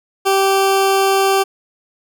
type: tone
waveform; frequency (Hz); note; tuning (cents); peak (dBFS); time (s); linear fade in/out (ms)
20% pulse; 389; G4; -13; -7; 0.25-1.44; 20
effects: none